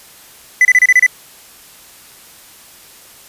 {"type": "tone bursts", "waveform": "triangle", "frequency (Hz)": 2000, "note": "B6", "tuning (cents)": 21, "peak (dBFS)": -3, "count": 7, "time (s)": [0.61, 1.064], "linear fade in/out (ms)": 2, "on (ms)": 40, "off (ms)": 29, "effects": ["white hiss -41 dBFS RMS until 3.28 s", "resampled to 32000 Hz"]}